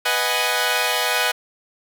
10% pulse chord, G# minor seventh, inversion first, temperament equal, 493.9 / 622.3 / 740 / 830.6 Hz, B4 / D#5 / F#5 / G#5, 0 / 0 / 0 / 0 cents, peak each -16 dBFS, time 0.05-1.32 s, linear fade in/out 10 ms, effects none

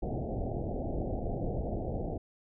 pink low-pass noise, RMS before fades -34 dBFS, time 0.02-2.18 s, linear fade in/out 10 ms, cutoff 780 Hz, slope 96 dB/octave, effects none

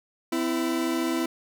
40% pulse tone pair together, 255.9 / 330.7 Hz, C4 / E4, -38 / +6 cents, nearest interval major third, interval 444 cents, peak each -28 / -25 dBFS, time 0.32-1.26 s, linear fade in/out 5 ms, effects none

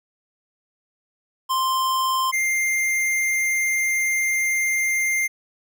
square tone pair in turn, 1046.5 / 2103 Hz, C6 / C7, 0 / +8 cents, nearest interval octave, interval 1208 cents, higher second, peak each -20 dBFS, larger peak neither, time 1.49-2.32 / 2.32-5.28 s, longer second, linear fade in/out 20 ms, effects none

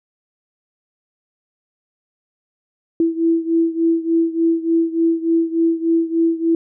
sine beating tone pair, 329.6 / 333 Hz, E4 / E4, 0 / +18 cents, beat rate 3.4 Hz, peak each -16 / -19 dBFS, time 3-6.55 s, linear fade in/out 2 ms, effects none

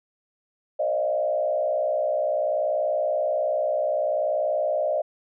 sine tone with frequency modulation, 610 Hz, D#5, 34 cents flat, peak -21 dBFS, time 0.79-5.02 s, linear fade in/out 10 ms, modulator 60.6 Hz, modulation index 1.1, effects none

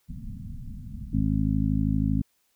pink low-pass noise, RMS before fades -37 dBFS, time 0.08-1.22 s, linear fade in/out 20 ms, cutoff 250 Hz, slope 96 dB/octave
harmonic tone, 52.7 Hz, G#1, 26 cents sharp, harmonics 1 / 2 / 3 / 4 / 5, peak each -28 / -28 / -28 / -28 / -28 dBFS, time 1.13-2.22 s, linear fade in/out 10 ms
effects white hiss -70 dBFS RMS until 2.55 s

